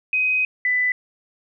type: tone pair in turn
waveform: sine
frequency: 2515 / 1994.2 Hz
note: D#7 / B6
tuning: +18 / +16 cents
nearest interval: major third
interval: 402 cents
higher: first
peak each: -17 dBFS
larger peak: neither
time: 0.13-0.45 / 0.65-0.92 s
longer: first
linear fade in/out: 2 ms
effects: none